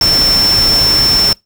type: tone in noise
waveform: sine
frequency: 5380 Hz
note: E8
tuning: 34 cents sharp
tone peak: -8 dBFS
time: 0.01-1.33 s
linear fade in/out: 2 ms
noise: pink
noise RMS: -18 dBFS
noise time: 0.01-1.33 s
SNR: +7 dB
effects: noise-tail reverb RT60 0.2 s tail -25 dB re dry